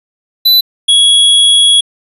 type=tone pair in turn; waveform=square; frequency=3991 / 3339 Hz; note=B7 / G#7; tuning=+17 / +9 cents; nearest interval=minor third; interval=308 cents; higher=first; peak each=-5 dBFS; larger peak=neither; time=0.45-0.61 / 0.88-1.81 s; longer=second; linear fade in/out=10 ms; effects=resampled to 32000 Hz